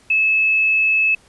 sine tone, 2600 Hz, E7, 24 cents flat, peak -13 dBFS, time 0.1-1.15 s, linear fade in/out 5 ms, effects pink hiss -52 dBFS RMS until 1.28 s + resampled to 24000 Hz

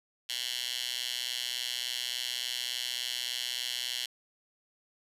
10% pulse tone with high-pass filter, 123.47 Hz, B2, in tune, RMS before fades -35 dBFS, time 0.29-4.06 s, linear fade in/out 5 ms, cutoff 3300 Hz, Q 2.5, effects resampled to 32000 Hz

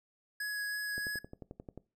square tone with vibrato, 1674 Hz, G#6, 13 cents sharp, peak -35 dBFS, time 0.4-1.19 s, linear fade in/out 5 ms, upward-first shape sine, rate 3.1 Hz, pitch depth 8 cents each way
click train, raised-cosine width 2 ms, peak -31 dBFS, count 10, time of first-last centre 0.98-1.776 s, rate 11.3 Hz
effects noise-tail reverb RT60 0.3 s tail -20 dB re dry

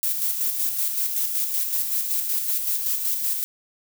violet noise with tremolo, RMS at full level -23 dBFS, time 0.03-3.44 s, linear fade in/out 0 ms, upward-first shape square, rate 5.3 Hz, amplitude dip 40%, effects none

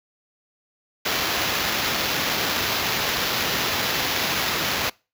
blue noise with sample-and-hold, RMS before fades -24 dBFS, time 1.05-4.9 s, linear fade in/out 10 ms, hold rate 8820 Hz, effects noise-tail reverb RT60 0.3 s tail -25 dB re dry + high-pass 60 Hz 12 dB/octave

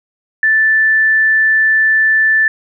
sine tone, 1760 Hz, A6, in tune, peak -8 dBFS, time 0.43-2.48 s, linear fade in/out 2 ms, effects none

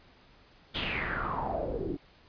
pink noise with low-pass filter sweep, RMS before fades -33 dBFS, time 0.74-1.97 s, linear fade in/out 20 ms, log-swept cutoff 3500 to 300 Hz, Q 5.6, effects pink hiss -59 dBFS RMS until 2.28 s + resampled to 11025 Hz

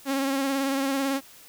sawtooth tone with vibrato, 272.6 Hz, C#4, 29 cents flat, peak -20 dBFS, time 0.05-1.21 s, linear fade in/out 50 ms, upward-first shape sine, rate 18 Hz, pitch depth 34 cents each way, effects white hiss -50 dBFS RMS until 1.48 s

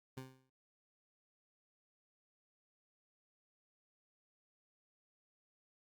20% pulse tone with exponential decay, 130.81 Hz, C3, in tune, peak -38 dBFS, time 0.17-0.5 s, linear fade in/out 5 ms, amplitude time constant 71 ms, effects Opus 48 kbps

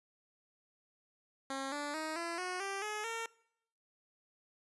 10% pulse tone with pitch steps, 270 / 291.1 / 313.8 / 338.2 / 364.6 / 393 / 423.7 / 456.7 Hz, C#4 / D4 / D#4 / E4 / F#4 / G4 / G#4 / A#4, -45 / -15 / +15 / +44 / -25 / +4 / +35 / -36 cents, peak -29 dBFS, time 1.5-3.26 s, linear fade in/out 2 ms, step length 220 ms, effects noise-tail reverb RT60 0.7 s tail -22 dB re dry + resampled to 24000 Hz

